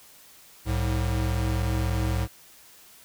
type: tone pair together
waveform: square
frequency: 63.5 / 107.03 Hz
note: B1 / A2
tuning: +49 / -47 cents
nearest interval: major sixth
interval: 904 cents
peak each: -27 dBFS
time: 0.65-2.28 s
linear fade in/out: 50 ms
effects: white hiss -52 dBFS RMS until 3.04 s